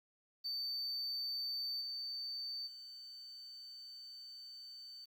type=tone with level steps; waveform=sine; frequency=4564 Hz; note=C#8; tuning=50 cents sharp; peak=-35 / -39 / -49 dBFS; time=0.44-5.06 s; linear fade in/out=20 ms; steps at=1.8 / 2.66 s; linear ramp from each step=20 ms; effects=tanh soft clip ceiling -36 dBFS + 11-bit